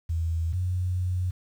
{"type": "tone pair in turn", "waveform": "sine", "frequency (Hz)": [82.41, 90.8], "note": ["E2", "F#2"], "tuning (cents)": [0, -32], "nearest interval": "major second", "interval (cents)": 168, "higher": "second", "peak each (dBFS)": -24, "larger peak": "neither", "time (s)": [[0.09, 0.53], [0.53, 1.31]], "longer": "second", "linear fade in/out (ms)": 10, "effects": ["9-bit"]}